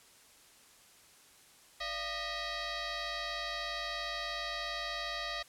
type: tone with frequency modulation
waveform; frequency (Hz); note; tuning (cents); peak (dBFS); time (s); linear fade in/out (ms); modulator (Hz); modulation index
sine; 1318.5; E6; 0; -35; 1.8-5.43; 10; 635; 5.5
effects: white hiss -60 dBFS RMS until 5.48 s + low-pass 11000 Hz 12 dB/octave